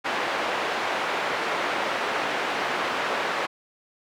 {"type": "band-pass noise", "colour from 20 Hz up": "pink", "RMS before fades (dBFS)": -27, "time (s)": [0.04, 3.47], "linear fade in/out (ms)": 20, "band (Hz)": [520, 2400], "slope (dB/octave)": 12, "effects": []}